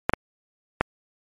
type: clicks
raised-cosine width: 0.5 ms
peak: -3 dBFS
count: 3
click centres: 0.095 / 0.136 / 0.81 s
effects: MP3 64 kbps